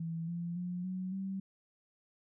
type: tone with pitch steps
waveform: sine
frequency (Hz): 164.81 / 171.41 / 178.28 / 185.42 / 192.85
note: E3 / F3 / F3 / F#3 / G3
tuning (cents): 0 / -32 / +36 / +4 / -28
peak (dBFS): -35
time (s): 0-1.4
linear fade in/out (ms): 5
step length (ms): 280
effects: none

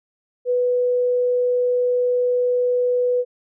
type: tone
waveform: sine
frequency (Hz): 493.9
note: B4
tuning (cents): 0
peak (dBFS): -16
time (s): 0.45-3.25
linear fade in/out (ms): 50
effects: none

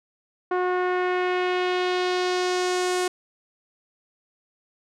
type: tone with low-pass filter sweep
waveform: sawtooth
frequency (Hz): 363.1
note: F#4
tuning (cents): -33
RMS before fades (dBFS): -24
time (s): 0.51-3.08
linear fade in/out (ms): 5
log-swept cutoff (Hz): 1300 to 9100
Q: 1.4
effects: none

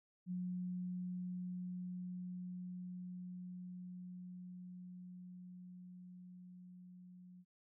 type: tone with level ramp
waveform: sine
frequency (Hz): 180.6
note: F#3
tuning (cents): -42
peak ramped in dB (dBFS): -38 to -55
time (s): 0.26-7.45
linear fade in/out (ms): 50
effects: none

